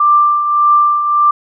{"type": "tone with tremolo", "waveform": "sine", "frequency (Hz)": 1182, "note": "D6", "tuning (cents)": 11, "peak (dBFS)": -5, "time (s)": [0, 1.31], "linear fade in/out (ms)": 5, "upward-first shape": "triangle", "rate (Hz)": 1.7, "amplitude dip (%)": 60, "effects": []}